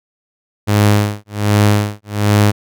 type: tone with tremolo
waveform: sawtooth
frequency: 103.83 Hz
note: G#2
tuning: in tune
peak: -4 dBFS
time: 0.67-2.52 s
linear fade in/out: 20 ms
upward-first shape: sine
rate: 1.3 Hz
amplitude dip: 100%
effects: none